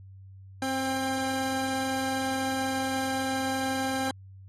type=tone pair together; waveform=30% pulse; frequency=264.1 / 798.1 Hz; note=C4 / G5; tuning=+16 / +31 cents; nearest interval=octave + perfect fifth; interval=1915 cents; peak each=-27 / -28 dBFS; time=0.62-4.11 s; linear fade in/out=2 ms; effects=added 96 Hz sine -45 dBFS peak until 4.48 s + AAC 32 kbps